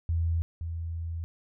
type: tone pair in turn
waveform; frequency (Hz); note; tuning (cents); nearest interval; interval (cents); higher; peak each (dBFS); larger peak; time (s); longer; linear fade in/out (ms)
sine; 83.1 / 83.1; E2 / E2; +15 / +15; unison; 0; neither; -24 / -31; first; 0.09-0.42 / 0.61-1.24; second; 0
effects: none